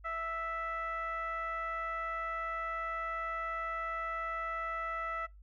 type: tone with low-pass filter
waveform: 15% pulse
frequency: 659.3 Hz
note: E5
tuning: in tune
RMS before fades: -37 dBFS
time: 0.04-5.27 s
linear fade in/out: 20 ms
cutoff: 1600 Hz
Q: 6.5
effects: noise-tail reverb RT60 0.2 s tail -24 dB re dry + added 50 Hz sine -52 dBFS peak until 5.42 s

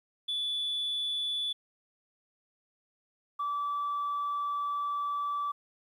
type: tone pair in turn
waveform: sine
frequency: 3458 / 1157 Hz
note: A7 / D6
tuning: -31 / -26 cents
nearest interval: octave + perfect fifth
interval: 1895 cents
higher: first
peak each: -28 dBFS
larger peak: neither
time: 0.28-1.53 / 3.39-5.52 s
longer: second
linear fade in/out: 10 ms
effects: tanh soft clip ceiling -27 dBFS + 11-bit

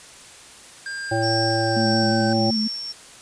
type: tone with pitch glide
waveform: square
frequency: 1600 to 1543.7 Hz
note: G6 to G6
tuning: +35 to -27 cents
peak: -29 dBFS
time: 0.86-2.33 s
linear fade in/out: 2 ms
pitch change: -62 cents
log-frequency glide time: 1.54-2.12 s
type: harmonic tone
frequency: 112.3 Hz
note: A2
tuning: 36 cents sharp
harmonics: 1 / 3 / 5 / 7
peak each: -25 / -25 / -25 / -25 dBFS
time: 1.11-2.51 s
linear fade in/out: 10 ms
type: tone with tremolo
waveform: sine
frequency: 5460 Hz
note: F8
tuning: 40 cents flat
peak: -23 dBFS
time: 1.22-2.93 s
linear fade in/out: 20 ms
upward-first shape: sine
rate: 1.7 Hz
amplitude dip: 50%
type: tone with vibrato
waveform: sine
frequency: 220 Hz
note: A3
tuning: in tune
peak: -21 dBFS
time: 1.76-2.68 s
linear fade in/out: 10 ms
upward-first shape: square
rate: 5.6 Hz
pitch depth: 34 cents each way
effects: white hiss -44 dBFS RMS until 3.21 s + resampled to 22050 Hz

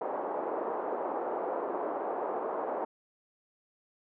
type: band-pass noise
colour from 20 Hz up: pink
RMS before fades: -34 dBFS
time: 0.01-2.85 s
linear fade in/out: 5 ms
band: 370 to 1000 Hz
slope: 24 dB/octave
effects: none

